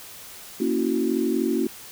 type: chord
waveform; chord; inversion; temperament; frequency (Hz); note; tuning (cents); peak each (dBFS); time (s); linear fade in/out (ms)
sine; F# dominant seventh; first; equal; 233.1 / 277.2 / 329.6 / 370; A#3 / C#4 / E4 / F#4; 0 / 0 / 0 / 0; -26; 0.6-1.67; 5
effects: white hiss -42 dBFS RMS until 1.91 s

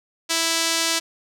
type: tone with band-pass filter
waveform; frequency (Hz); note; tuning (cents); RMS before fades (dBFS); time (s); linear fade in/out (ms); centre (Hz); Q
sawtooth; 329.6; E4; 0; -22; 0.29-1; 20; 5600; 0.97
effects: none

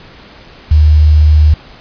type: tone with quantisation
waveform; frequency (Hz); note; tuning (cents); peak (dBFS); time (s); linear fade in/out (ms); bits
sine; 76.2; D#2; -36; -3; 0.71-1.54; 5; 5
effects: pink hiss -37 dBFS RMS until 1.8 s + resampled to 11025 Hz

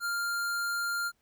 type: tone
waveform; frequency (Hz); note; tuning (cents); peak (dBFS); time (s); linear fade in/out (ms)
square; 1398; F6; +1; -30; 0-1.12; 50
effects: pink hiss -74 dBFS RMS until 1.21 s

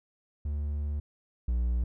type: tone pair in turn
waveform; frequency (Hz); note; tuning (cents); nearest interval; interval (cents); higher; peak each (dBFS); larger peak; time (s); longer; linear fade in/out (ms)
triangle; 73.42 / 59.84; D2 / A#1; 0 / +46; major third; 354; first; -27 / -23; second; 0.45-1 / 1.48-1.84; first; 5
effects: none

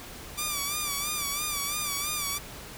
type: tone with vibrato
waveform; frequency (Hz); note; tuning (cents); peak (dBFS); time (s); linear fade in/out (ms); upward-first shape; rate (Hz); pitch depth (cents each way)
5% pulse; 1170; D6; -7; -17; 0.37-2.39; 20; sine; 3; 69
effects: pink hiss -43 dBFS RMS until 2.77 s

